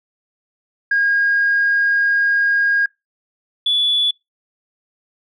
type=tone pair in turn; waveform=sine; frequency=1629 / 3439 Hz; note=G#6 / A7; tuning=-34 / -40 cents; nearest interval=octave + minor second; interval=1294 cents; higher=second; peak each=-12 / -13 dBFS; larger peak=first; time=0.91-2.86 / 3.66-4.11 s; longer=first; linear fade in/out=5 ms; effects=noise-tail reverb RT60 0.2 s tail -25 dB re dry + tanh soft clip ceiling -8 dBFS